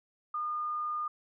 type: tone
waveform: sine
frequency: 1217 Hz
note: D#6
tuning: 39 cents flat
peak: -31 dBFS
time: 0.34-1.08 s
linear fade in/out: 5 ms
effects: none